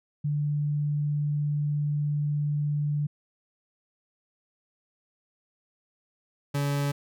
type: tone pair in turn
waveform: sine / 40% pulse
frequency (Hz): 147.2 / 142.51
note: D3 / C#3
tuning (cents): +4 / +48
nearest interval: minor second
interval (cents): 56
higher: first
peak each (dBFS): -24 / -24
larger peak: neither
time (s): 0.24-3.07 / 6.54-6.92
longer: first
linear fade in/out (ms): 10
effects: none